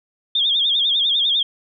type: tone with vibrato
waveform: sine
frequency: 3432 Hz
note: A7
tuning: 44 cents flat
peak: -15 dBFS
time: 0.35-1.43 s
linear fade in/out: 5 ms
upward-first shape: sine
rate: 10 Hz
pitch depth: 120 cents each way
effects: none